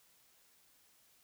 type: silence
effects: white hiss -68 dBFS RMS until 1.23 s